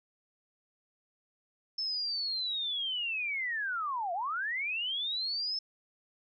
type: linear two-way sweep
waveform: sine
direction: down then up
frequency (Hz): 5300 to 665 to 5300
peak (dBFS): -31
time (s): 1.78-5.59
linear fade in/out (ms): 5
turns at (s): 4.13
effects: none